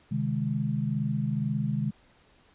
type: chord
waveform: sine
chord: Ab major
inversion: first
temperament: equal with one note detuned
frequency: 130.81 / 152.89 / 207.7 Hz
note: C3 / Eb3 / Ab3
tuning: 0 / -30 / 0 cents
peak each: -30 dBFS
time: 0.11-1.91 s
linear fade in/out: 10 ms
effects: pink hiss -61 dBFS RMS until 2.54 s + resampled to 8000 Hz